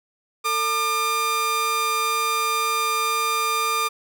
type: tone pair together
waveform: sawtooth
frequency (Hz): 449.5 / 1200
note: A4 / D6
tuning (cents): +37 / +37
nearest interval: octave + perfect fourth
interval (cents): 1700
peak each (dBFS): -27 / -17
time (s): 0.44-3.89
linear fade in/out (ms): 20
effects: none